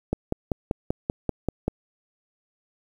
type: click train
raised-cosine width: 2 ms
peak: -10 dBFS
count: 9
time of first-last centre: 0.13-1.68 s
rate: 5.16 Hz
effects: 8-bit